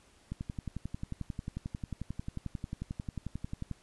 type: click train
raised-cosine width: 5 ms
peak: -24 dBFS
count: 39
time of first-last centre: 0.32-3.713 s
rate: 11.2 Hz
effects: pink hiss -63 dBFS RMS until 3.82 s + resampled to 24000 Hz